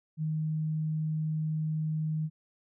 sine tone, 156 Hz, D#3, 5 cents sharp, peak -28 dBFS, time 0.17-2.3 s, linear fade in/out 50 ms, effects none

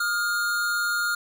square tone pair together, 1233 / 1415.3 Hz, D#6 / F6, -16 / +23 cents, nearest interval major second, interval 239 cents, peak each -34 / -24 dBFS, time 0-1.15 s, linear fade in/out 5 ms, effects none

